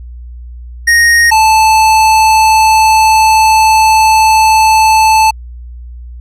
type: tone pair in turn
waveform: square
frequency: 1864.7 / 876.5 Hz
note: A#6 / A5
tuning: 0 / -7 cents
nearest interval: octave + minor second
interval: 1307 cents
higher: first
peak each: -5 dBFS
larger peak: neither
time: 0.87-1.31 / 1.31-5.31 s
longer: second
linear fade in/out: 10 ms
effects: added 60 Hz sine -25 dBFS peak until 6.2 s + low-pass 11000 Hz 12 dB/octave